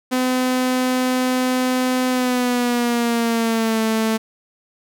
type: tone with pitch glide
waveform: sawtooth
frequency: 254.5 to 221.6 Hz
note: C4 to A3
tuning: -48 to +13 cents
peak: -13 dBFS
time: 0.11-4.18 s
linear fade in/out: 20 ms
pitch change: -239 cents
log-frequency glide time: 2.09-3.81 s
effects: none